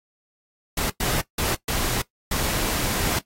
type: noise bursts at uneven times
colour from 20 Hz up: pink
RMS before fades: -24 dBFS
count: 5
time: 0.77-0.9 / 1-1.21 / 1.38-1.55 / 1.68-2.02 / 2.31-3.19 s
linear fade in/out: 5 ms
effects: noise-tail reverb RT60 0.1 s tail -17 dB re dry + AAC 48 kbps